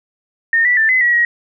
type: tone with pitch steps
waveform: sine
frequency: 1831 / 1962 / 1775 / 2031 / 1922 / 1897 Hz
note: A#6 / B6 / A6 / B6 / B6 / A#6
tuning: -32 / -12 / +15 / +48 / -48 / +30 cents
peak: -10 dBFS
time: 0.53-1.25 s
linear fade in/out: 2 ms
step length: 120 ms
effects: none